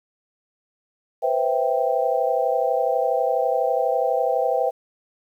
sine chord, C major seventh, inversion third, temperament equal with one note detuned, 493.9 / 526 / 659.3 / 784 Hz, B4 / C5 / E5 / G5, 0 / +9 / 0 / 0 cents, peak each -24 dBFS, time 1.22-4.71 s, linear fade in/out 20 ms, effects 9-bit

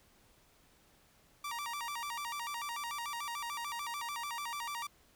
sawtooth tone with vibrato, 1046.5 Hz, C6, in tune, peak -34 dBFS, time 1.44-4.87 s, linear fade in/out 5 ms, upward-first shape square, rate 6.8 Hz, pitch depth 190 cents each way, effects pink hiss -66 dBFS RMS until 5.15 s

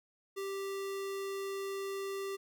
square tone, 392 Hz, G4, in tune, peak -37 dBFS, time 0.36-2.37 s, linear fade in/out 20 ms, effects none

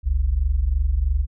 sine tone pair together, 46.25 / 69.3 Hz, F#1 / C#2, 0 / 0 cents, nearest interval perfect fifth, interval 700 cents, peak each -21 / -19 dBFS, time 0.03-1.27 s, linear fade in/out 50 ms, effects none

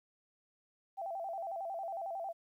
sine tone with vibrato, 723 Hz, F#5, 40 cents flat, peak -37 dBFS, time 0.97-2.33 s, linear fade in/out 20 ms, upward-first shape square, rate 11 Hz, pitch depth 130 cents each way, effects 12-bit

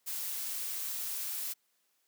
blue noise, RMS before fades -37 dBFS, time 0.06-1.54 s, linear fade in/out 20 ms, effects white hiss -75 dBFS RMS until 2.07 s + high-pass 200 Hz 12 dB/octave

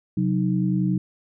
sine tone cluster, 132.6 / 183.4 / 309.9 Hz, C3 / F#3 / D#4, +23 / -15 / -7 cents, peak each -25 / -21 / -27 dBFS, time 0.17-0.98 s, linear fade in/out 5 ms, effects none

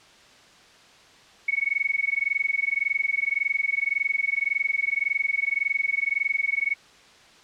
sine tone with amplitude modulation, 2217 Hz, C#7, in tune, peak -18 dBFS, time 1.48-6.75 s, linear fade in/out 5 ms, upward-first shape sine, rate 21.8 Hz, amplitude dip 100%, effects white hiss -52 dBFS RMS until 7.43 s + low-pass 5000 Hz 12 dB/octave

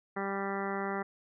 harmonic tone, 196.8 Hz, G3, 7 cents sharp, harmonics 1 / 2 / 3 / 4 / 5 / 6 / 7 / 8 / 9 / 10, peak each -38 / -37 / -43 / -39 / -44 / -42 / -42 / -48 / -45 / -44 dBFS, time 0.16-1.03 s, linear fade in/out 10 ms, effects none

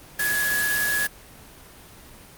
sine tone in noise, 1684 Hz, G#6, 24 cents sharp, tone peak -22 dBFS, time 0.19-1.07 s, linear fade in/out 5 ms, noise white, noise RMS -27 dBFS, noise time 0.19-1.07 s, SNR +2 dB, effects pink hiss -46 dBFS RMS until 2.37 s + Opus 24 kbps

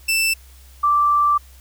sawtooth / sine tone pair in turn, 2660 / 1171.6 Hz, E7 / D6, +15 / -5 cents, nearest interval octave + major second, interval 1420 cents, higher first, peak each -13 / -13 dBFS, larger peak neither, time 0.08-0.34 / 0.83-1.38 s, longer second, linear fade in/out 10 ms, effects added 65 Hz sine -43 dBFS peak until 1.6 s + white hiss -51 dBFS RMS until 1.6 s

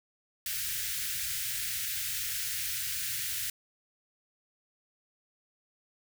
white band-stop noise, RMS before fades -34 dBFS, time 0.46-3.5 s, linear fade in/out 2 ms, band 140 to 1500 Hz, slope 48 dB/octave, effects none

